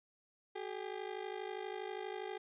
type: ring-modulated tone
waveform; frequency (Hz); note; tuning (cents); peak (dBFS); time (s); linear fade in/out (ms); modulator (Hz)
30% pulse; 401.3; G4; +41; -35; 0.55-2.38; 10; 26.2
effects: resampled to 8000 Hz